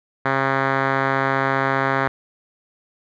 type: tone with low-pass filter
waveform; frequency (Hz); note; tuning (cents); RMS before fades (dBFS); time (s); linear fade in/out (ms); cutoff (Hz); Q
5% pulse; 135; C#3; -45; -20; 0.25-2.08; 5; 1900; 1.6
effects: none